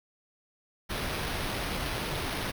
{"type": "noise with sample-and-hold", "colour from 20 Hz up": "pink", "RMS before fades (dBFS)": -33, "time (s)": [0.89, 2.52], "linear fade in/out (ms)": 20, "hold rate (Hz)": 7350, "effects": []}